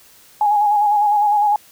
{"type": "tone with vibrato", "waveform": "sine", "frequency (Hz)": 830.6, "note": "G#5", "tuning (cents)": 0, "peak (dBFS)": -12, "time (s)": [0.41, 1.56], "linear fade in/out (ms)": 2, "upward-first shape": "square", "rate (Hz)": 9.9, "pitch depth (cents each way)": 29, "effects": ["white hiss -48 dBFS RMS until 1.71 s"]}